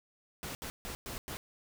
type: noise bursts at uneven times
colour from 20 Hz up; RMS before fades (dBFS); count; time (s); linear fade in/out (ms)
pink; -41; 5; 0.43-0.55 / 0.62-0.7 / 0.85-0.95 / 1.06-1.18 / 1.28-1.37; 0
effects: none